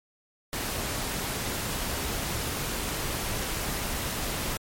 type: noise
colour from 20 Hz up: pink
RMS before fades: -31 dBFS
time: 0.53-4.57 s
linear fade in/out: 0 ms
effects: MP3 64 kbps